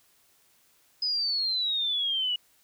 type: exponential sweep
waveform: sine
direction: down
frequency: 5050 to 2900 Hz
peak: -25 dBFS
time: 1.02-2.36 s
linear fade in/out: 5 ms
effects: white hiss -64 dBFS RMS until 2.63 s